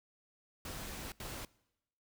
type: noise bursts at uneven times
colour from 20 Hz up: pink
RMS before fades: -44 dBFS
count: 2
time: 0.65-1.12 / 1.2-1.45 s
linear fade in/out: 2 ms
effects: noise-tail reverb RT60 0.9 s tail -23 dB re dry